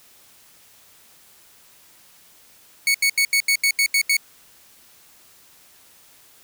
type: tone bursts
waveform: sawtooth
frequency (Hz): 2221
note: C#7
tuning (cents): +3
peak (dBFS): -12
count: 9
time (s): 2.87-4.168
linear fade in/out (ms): 2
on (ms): 74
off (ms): 79
effects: white hiss -52 dBFS RMS until 6.43 s